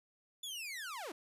sawtooth linear sweep, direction down, 3519 to 277.2 Hz, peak -38 dBFS, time 0.43-1.12 s, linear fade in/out 5 ms, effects resampled to 32000 Hz + 13-bit

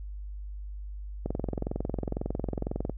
click train, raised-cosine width 2 ms, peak -17 dBFS, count 37, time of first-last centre 1.26-2.896 s, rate 22 Hz, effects noise-tail reverb RT60 0.1 s tail -25 dB re dry + added 50 Hz sine -36 dBFS peak until 2.97 s

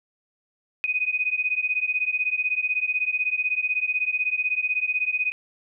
sine beating tone pair, 2489 / 2505 Hz, D#7 / D#7, 0 / +11 cents, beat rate 16 Hz, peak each -25 dBFS, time 0.84-5.32 s, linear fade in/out 0 ms, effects none

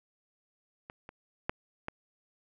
clicks, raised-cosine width 0.5 ms, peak -28 / -30 / -14 / -20 dBFS, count 4, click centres 0.899 / 1.091 / 1.495 / 1.884 s, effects none

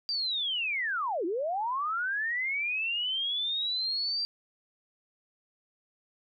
sine linear two-way sweep, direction down then up, 4742 to 316.4 to 4742 Hz, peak -28 dBFS, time 0.09-4.25 s, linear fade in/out 0 ms, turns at 1.25 s, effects none

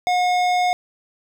sine tone with hard clipping, 722 Hz, F#5, 43 cents flat, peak -18 dBFS, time 0.07-0.73 s, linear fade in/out 0 ms, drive 14 dB, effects none

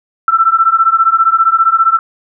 sine beating tone pair, 1328 / 1343 Hz, E6 / E6, +12 / +32 cents, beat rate 15 Hz, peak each -10 dBFS, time 0.28-1.99 s, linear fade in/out 2 ms, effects none

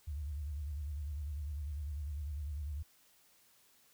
sine tone with vibrato, 73.5 Hz, D2, 2 cents sharp, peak -37 dBFS, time 0.07-2.83 s, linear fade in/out 10 ms, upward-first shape square, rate 10 Hz, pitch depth 91 cents each way, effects white hiss -67 dBFS RMS until 3.93 s

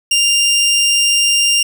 20% pulse tone, 2794 Hz, F7, in tune, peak -6 dBFS, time 0.11-1.63 s, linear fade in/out 5 ms, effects none

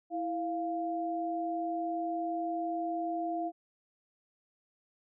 sine tone pair together, 329.1 / 697.3 Hz, E4 / F5, -3 / -3 cents, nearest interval octave + minor second, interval 1300 cents, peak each -35 / -33 dBFS, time 0.1-3.52 s, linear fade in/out 50 ms, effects none

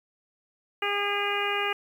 harmonic tone, 406.5 Hz, G#4, 37 cents flat, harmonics 1 / 2 / 3 / 4 / 5 / 6 / 7, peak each -32 / -33 / -32 / -34 / -34 / -32 / -33 dBFS, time 0.82-1.73 s, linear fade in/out 5 ms, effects 9-bit

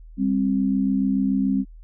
sine tone pair together, 198 / 265 Hz, G3 / C4, +18 / +22 cents, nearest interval perfect fourth, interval 504 cents, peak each -21 dBFS, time 0.17-1.65 s, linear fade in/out 50 ms, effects added 40 Hz sine -40 dBFS peak until 1.83 s

